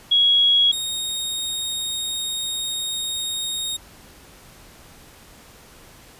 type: tone pair in turn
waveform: sine / sawtooth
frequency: 3322 / 3726 Hz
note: G#7 / A#7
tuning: 0 / -2 cents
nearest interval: major second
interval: 198 cents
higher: second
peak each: -13 / -21 dBFS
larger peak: first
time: 0.11-0.72 / 0.72-3.77 s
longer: second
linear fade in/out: 10 ms
effects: pink hiss -47 dBFS RMS until 6.19 s + resampled to 32000 Hz